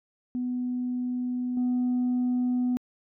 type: tone with level steps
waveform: sine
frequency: 248.5 Hz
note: B3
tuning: 11 cents sharp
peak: -26 / -21 dBFS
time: 0.35-2.77 s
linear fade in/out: 0 ms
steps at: 1.57 s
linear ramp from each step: 2 ms
effects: tanh soft clip ceiling -21 dBFS